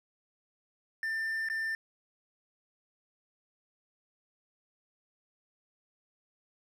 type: tone with dropouts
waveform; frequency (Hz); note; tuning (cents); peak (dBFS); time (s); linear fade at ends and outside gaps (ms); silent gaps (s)
triangle; 1789; A6; +28; -29; 1.03-1.75; 1; 1.487-1.499
effects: none